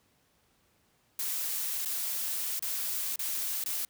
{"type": "noise with dropouts", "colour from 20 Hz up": "blue", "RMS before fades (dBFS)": -33, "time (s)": [1.19, 3.85], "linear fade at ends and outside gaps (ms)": 1, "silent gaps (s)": [[1.849, 1.857], [2.593, 2.624], [3.159, 3.192], [3.639, 3.66]], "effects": ["pink hiss -69 dBFS RMS until 3.89 s", "high-pass 60 Hz 12 dB/octave"]}